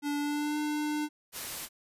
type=tone with pitch glide; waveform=square; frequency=290 to 299.7 Hz; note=D4 to D4; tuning=-22 to +35 cents; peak=-30 dBFS; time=0.02-1.09 s; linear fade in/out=50 ms; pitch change=+57 cents; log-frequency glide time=0.18-0.58 s
type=noise; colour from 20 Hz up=white; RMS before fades=-38 dBFS; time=1.32-1.69 s; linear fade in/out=50 ms
effects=resampled to 32000 Hz